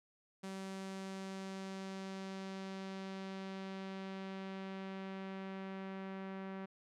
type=tone with low-pass filter sweep; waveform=sawtooth; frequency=192 Hz; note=G3; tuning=36 cents flat; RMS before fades=-45 dBFS; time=0.43-6.66 s; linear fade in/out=10 ms; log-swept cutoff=8800 to 2000 Hz; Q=1; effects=none

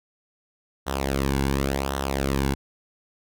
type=tone with flanger; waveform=sawtooth; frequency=68.3 Hz; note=C#2; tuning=25 cents flat; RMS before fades=-25 dBFS; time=0.86-2.55 s; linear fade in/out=20 ms; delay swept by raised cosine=0.42 to 1.62 ms; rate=0.91 Hz; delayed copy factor=-0.7; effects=none

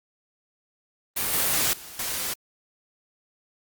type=noise with level steps; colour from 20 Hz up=white; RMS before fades=-26 / -23 / -42 / -29 dBFS; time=1.16-2.34 s; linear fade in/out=10 ms; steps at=1.33 / 1.73 / 1.99 s; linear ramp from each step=2 ms; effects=Opus 32 kbps

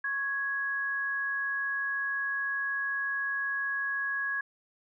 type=tone pair together; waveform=sine; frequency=1099.5 / 1666 Hz; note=C#6 / G#6; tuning=-14 / +5 cents; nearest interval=perfect fifth; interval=719 cents; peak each=-39 / -29 dBFS; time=0.04-4.41 s; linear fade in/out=5 ms; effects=none

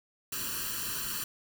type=noise with comb filter; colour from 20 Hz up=white; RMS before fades=-35 dBFS; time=0.32-1.24 s; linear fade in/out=5 ms; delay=0.69 ms; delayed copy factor=+0.95; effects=none

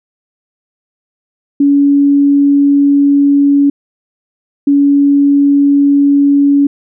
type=tone pair in turn; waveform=sine; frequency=282.9 / 282.9 Hz; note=C#4 / C#4; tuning=+35 / +35 cents; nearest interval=unison; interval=0 cents; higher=neither; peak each=-5 dBFS; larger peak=neither; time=1.6-3.7 / 4.67-6.67 s; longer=first; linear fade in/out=5 ms; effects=none

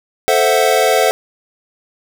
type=chord; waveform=square; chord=F# half-diminished seventh; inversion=first; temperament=equal; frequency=440 / 523.3 / 659.3 / 740 Hz; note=A4 / C5 / E5 / F#5; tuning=0 / 0 / 0 / 0 cents; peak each=-17 dBFS; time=0.28-1.11 s; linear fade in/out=0 ms; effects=none

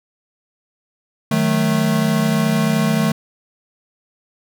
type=chord; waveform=square; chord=D# diminished; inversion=none; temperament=equal with one note detuned; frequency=155.56 / 185 / 218.7 Hz; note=D#3 / F#3 / A3; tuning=0 / 0 / -10 cents; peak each=-20 / -23 / -18 dBFS; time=1.31-3.12 s; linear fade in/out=5 ms; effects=none

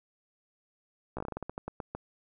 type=slowing click train; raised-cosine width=1 ms; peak=-22 dBFS; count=14; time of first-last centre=1.17-1.95 s; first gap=15 ms; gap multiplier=1.21; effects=none

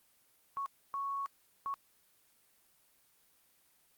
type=tone bursts at uneven times; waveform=sine; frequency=1108.7 Hz; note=C#6; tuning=in tune; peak=-34 dBFS; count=3; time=0.57-0.66 / 0.94-1.26 / 1.66-1.74 s; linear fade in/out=0 ms; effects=white hiss -69 dBFS RMS until 3.97 s + Opus 24 kbps

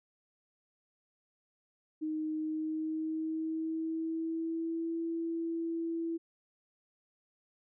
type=tone with pitch glide; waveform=sine; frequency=311.1 to 331.5 Hz; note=D#4 to E4; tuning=0 to +10 cents; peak=-32 dBFS; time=2.01-6.18 s; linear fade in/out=20 ms; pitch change=+110 cents; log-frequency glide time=2.37-4.99 s; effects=none

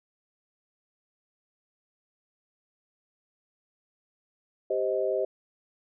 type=chord; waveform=sine; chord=C minor; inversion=second; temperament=just; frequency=392.4 / 523.3 / 627.9 Hz; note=G4 / C5 / Eb5; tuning=+2 / 0 / +16 cents; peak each=-29 dBFS; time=4.7-5.25 s; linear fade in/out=5 ms; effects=none

